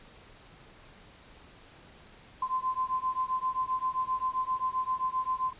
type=beating tone pair; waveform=sine; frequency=1029 / 1036.6 Hz; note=C6 / C6; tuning=-29 / -16 cents; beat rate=7.6 Hz; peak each=-31 dBFS; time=2.42-5.53 s; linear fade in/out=5 ms; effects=pink hiss -54 dBFS RMS until 5.59 s + resampled to 8000 Hz